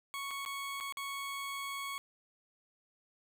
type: tone with dropouts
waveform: 20% pulse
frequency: 1108.7 Hz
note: C#6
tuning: in tune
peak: -33 dBFS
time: 0.14-1.98 s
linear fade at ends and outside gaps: 0 ms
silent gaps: 0.308-0.312 / 0.451-0.461 / 0.802-0.808 / 0.924-0.971 s
effects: none